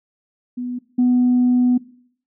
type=tone pair in turn; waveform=sine; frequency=246.9 / 247.9 Hz; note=B3 / B3; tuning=0 / +7 cents; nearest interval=unison; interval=7 cents; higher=second; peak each=-23 / -11 dBFS; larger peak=second; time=0.57-0.79 / 0.98-1.78 s; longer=second; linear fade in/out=10 ms; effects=noise-tail reverb RT60 0.6 s tail -20 dB re dry + tanh soft clip ceiling -9 dBFS